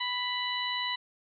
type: harmonic tone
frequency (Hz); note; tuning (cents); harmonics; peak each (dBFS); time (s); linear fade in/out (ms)
990; B5; +4; 1 / 2 / 3 / 4; -35 / -35 / -35 / -35; 0-0.96; 10
effects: none